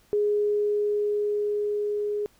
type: tone with level ramp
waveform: sine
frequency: 415.3 Hz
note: G#4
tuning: in tune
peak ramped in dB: -20 to -25 dBFS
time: 0.13-2.26 s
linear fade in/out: 0 ms
effects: pink hiss -61 dBFS RMS until 2.39 s